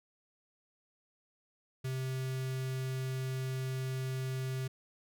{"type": "tone with notch filter", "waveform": "square", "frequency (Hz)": 130.81, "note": "C3", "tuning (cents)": 0, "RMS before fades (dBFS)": -36, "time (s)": [1.84, 4.68], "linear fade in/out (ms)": 10, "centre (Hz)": 830, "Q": 1.2, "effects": []}